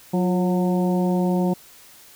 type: harmonic tone with a mistuned harmonic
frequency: 181.9 Hz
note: F#3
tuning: 29 cents flat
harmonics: 1 / 2 / 3 / 4 / 5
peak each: -19 / -25 / -29 / -31 / -33 dBFS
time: 0.13-1.54 s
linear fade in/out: 10 ms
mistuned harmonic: 2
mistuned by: -54 cents
effects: white hiss -48 dBFS RMS until 2.15 s